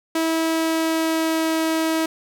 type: tone with pitch glide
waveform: sawtooth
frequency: 324.5 to 321.7 Hz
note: E4 to E4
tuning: -27 to -42 cents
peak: -15 dBFS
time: 0.15-2.06 s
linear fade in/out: 5 ms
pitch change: -15 cents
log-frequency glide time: 0.46-1.54 s
effects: none